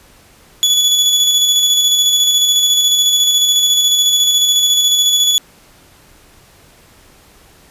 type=tone with tremolo; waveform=30% pulse; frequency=3415 Hz; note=G#7; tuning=48 cents sharp; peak=-6 dBFS; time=0.63-5.38 s; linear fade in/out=0 ms; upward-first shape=square; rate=14 Hz; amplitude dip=30%; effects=pink hiss -46 dBFS RMS until 7.7 s + resampled to 32000 Hz